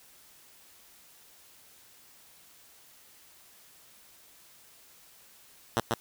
5% pulse tone with echo, 115.7 Hz, A#2, 13 cents flat, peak -13 dBFS, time 5.77-5.8 s, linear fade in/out 0 ms, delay 140 ms, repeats 1, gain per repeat -2 dB, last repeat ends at 5.94 s, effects white hiss -57 dBFS RMS until 6 s

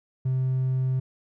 triangle tone, 130 Hz, C3, 11 cents flat, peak -19 dBFS, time 0.25-1 s, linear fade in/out 10 ms, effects tanh soft clip ceiling -17 dBFS

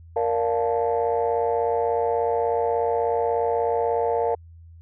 sine chord, Bb major seventh, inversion none, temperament just, 466.2 / 582.7 / 699.2 / 874.1 Hz, Bb4 / D5 / F5 / A5, 0 / -14 / +2 / -12 cents, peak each -22 / -28 / -25 / -27 dBFS, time 0.16-4.35 s, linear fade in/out 5 ms, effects tanh soft clip ceiling -12 dBFS + added 83 Hz sine -43 dBFS peak until 4.81 s

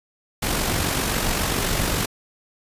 pink noise with amplitude modulation, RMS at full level -21 dBFS, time 0.42-2.06 s, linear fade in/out 10 ms, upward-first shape sine, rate 47.4 Hz, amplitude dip 40%, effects resampled to 32000 Hz

